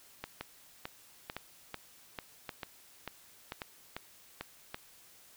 two click trains, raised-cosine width 0.3 ms, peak -22 / -22 dBFS, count 5 / 10, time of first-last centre 0.24-4.745 / 0.41-4.41 s, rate 0.888 / 2.25 Hz, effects white hiss -59 dBFS RMS until 5.36 s

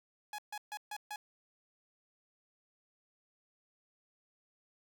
sawtooth tone bursts, 838 Hz, G#5, 15 cents sharp, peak -36 dBFS, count 5, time 0.33-1.16 s, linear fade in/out 2 ms, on 54 ms, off 140 ms, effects 12-bit

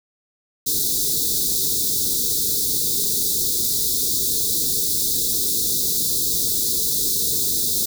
white band-stop noise, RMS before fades -21 dBFS, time 0.66-7.86 s, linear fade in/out 10 ms, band 480 to 3600 Hz, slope 96 dB/octave, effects none

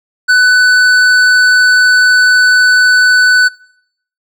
sine tone with hard clipping, 1496 Hz, F#6, 19 cents sharp, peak -6 dBFS, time 0.28-3.49 s, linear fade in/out 20 ms, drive 9 dB, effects noise-tail reverb RT60 0.7 s tail -23 dB re dry

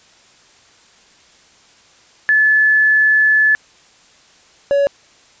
sine / triangle tone pair in turn, 1729 / 563.2 Hz, A6 / C#5, -31 / +27 cents, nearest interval octave + perfect fifth, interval 1942 cents, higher first, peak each -9 dBFS, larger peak neither, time 2.29-3.55 / 4.71-4.87 s, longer first, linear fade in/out 0 ms, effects white hiss -49 dBFS RMS until 5.4 s + resampled to 16000 Hz

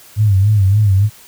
sine tone with vibrato, 101.1 Hz, G#2, 46 cents flat, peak -8 dBFS, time 0.16-1.1 s, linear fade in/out 50 ms, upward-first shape sine, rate 3.5 Hz, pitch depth 110 cents each way, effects white hiss -42 dBFS RMS until 1.27 s

